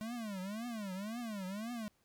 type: tone with vibrato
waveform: square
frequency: 211.6 Hz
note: G#3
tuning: 33 cents sharp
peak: -40 dBFS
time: 0.01-1.88 s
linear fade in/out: 0 ms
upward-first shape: triangle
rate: 1.9 Hz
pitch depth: 270 cents each way
effects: pink hiss -75 dBFS RMS until 2.04 s